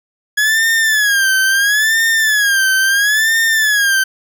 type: tone with vibrato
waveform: 40% pulse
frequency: 1675 Hz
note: G#6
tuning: 14 cents sharp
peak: -10 dBFS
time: 0.37-4.04 s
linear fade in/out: 10 ms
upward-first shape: sine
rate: 0.74 Hz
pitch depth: 140 cents each way
effects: none